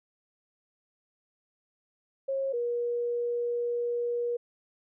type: tone pair in turn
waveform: sine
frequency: 541 / 478.2 Hz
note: C#5 / A#4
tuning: -42 / +44 cents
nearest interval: major second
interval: 214 cents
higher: first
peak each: -27 dBFS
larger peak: neither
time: 2.28-2.53 / 2.53-4.37 s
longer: second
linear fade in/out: 10 ms
effects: none